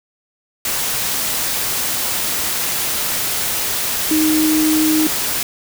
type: tone in noise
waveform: sine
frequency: 311.1 Hz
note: D#4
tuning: in tune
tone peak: -13 dBFS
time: 4.11-5.07 s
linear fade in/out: 2 ms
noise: white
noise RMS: -20 dBFS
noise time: 0.65-5.43 s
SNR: +4 dB
effects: none